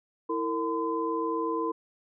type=tone cluster; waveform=sine; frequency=328.7 / 456.6 / 1020 Hz; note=E4 / A#4 / C6; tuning=-5 / -36 / -44 cents; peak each=-31 dBFS; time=0.29-1.72 s; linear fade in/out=10 ms; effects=none